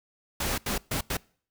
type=noise bursts at uneven times; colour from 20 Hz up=pink; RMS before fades=-29 dBFS; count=4; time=0.4-0.58 / 0.66-0.78 / 0.91-1.01 / 1.1-1.17 s; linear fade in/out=5 ms; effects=noise-tail reverb RT60 0.5 s tail -25 dB re dry